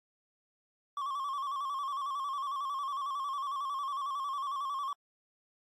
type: tone with vibrato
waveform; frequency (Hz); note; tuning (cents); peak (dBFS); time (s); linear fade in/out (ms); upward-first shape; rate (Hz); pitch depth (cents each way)
triangle; 1108.7; C#6; 0; -31; 0.97-4.93; 2; square; 11; 62
effects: AAC 64 kbps

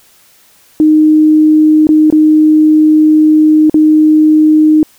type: tone with dropouts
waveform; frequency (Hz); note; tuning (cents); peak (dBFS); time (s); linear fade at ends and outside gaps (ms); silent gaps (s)
sine; 308.7; D#4; -14; -3; 0.8-4.83; 1; 1.87-1.89 / 2.102-2.125 / 3.697-3.743
effects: white hiss -46 dBFS RMS until 4.98 s

